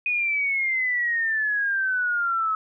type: exponential sweep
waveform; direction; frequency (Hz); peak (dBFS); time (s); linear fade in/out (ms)
sine; down; 2489 to 1284; -21; 0.06-2.55; 2
effects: none